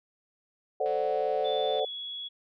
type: chord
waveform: sine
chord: D dominant seventh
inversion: second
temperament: equal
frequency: 440 / 523.3 / 587.3 / 740 Hz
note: A4 / C5 / D5 / F#5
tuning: 0 / 0 / 0 / 0 cents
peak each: -31 dBFS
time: 0.8-1.85 s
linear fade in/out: 5 ms
type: click train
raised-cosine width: 0.3 ms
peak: -34 dBFS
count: 175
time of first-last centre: 0.86-1.795 s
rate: 186 Hz
type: tone with pitch glide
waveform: sine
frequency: 3510 to 3363 Hz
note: A7 to G#7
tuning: -5 to +21 cents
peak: -35 dBFS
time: 1.44-2.29 s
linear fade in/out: 20 ms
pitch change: -74 cents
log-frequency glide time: 1.75-1.9 s
effects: none